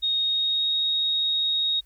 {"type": "tone with pitch glide", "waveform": "sine", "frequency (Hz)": [3729, 3755], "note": ["A#7", "A#7"], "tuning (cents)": [0, 12], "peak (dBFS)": -21, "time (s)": [0.02, 1.81], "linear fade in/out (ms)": 20, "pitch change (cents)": 12, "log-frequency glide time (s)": [0.2, 0.75], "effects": ["added 50 Hz sine -55 dBFS peak until 1.85 s", "white hiss -66 dBFS RMS until 1.85 s"]}